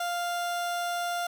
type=tone; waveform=30% pulse; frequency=698.5 Hz; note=F5; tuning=in tune; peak=-26 dBFS; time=0-1.27 s; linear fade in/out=5 ms; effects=none